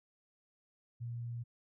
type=tone; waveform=sine; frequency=118.5 Hz; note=A#2; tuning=29 cents sharp; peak=-38 dBFS; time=1-1.44 s; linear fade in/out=20 ms; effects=none